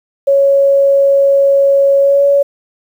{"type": "tone with pitch glide", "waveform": "sine", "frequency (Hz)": [554.4, 563.1], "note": ["C#5", "C#5"], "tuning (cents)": [0, 27], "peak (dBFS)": -6, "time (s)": [0.27, 2.43], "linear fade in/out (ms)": 10, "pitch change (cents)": 27, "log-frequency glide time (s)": [2, 2.25], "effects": ["7-bit"]}